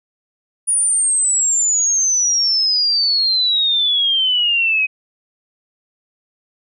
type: exponential sweep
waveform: sine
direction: down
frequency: 9720 to 2512 Hz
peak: -13 dBFS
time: 0.67-4.87 s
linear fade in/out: 20 ms
effects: none